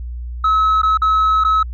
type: tone with dropouts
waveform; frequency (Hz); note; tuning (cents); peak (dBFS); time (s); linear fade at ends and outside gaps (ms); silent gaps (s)
sine; 1289; E6; -39; -9; 0.44-1.63; 5; 0.818-0.831 / 0.974-1.018 / 1.439-1.447
effects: tanh soft clip ceiling -10 dBFS + added 60 Hz sine -24 dBFS peak until 1.73 s